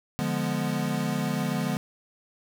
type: chord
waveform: square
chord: D diminished seventh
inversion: none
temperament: equal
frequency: 146.83 / 174.61 / 207.7 / 246.9 Hz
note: D3 / F3 / Ab3 / Cb4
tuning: 0 / 0 / 0 / 0 cents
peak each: -32 dBFS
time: 0.19-1.77 s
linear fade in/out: 0 ms
effects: none